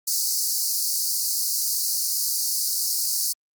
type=high-pass noise; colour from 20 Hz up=pink; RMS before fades=-24 dBFS; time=0.07-3.33 s; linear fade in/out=10 ms; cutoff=4400 Hz; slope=96 dB/octave; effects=Opus 48 kbps